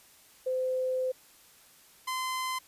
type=tone pair in turn; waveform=sine / sawtooth; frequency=514 / 1031.3 Hz; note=C5 / C6; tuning=-31 / -25 cents; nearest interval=octave; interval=1206 cents; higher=second; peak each=-27 dBFS; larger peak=neither; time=0.46-1.12 / 2.07-2.59 s; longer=first; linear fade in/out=10 ms; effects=white hiss -58 dBFS RMS until 2.67 s + resampled to 32000 Hz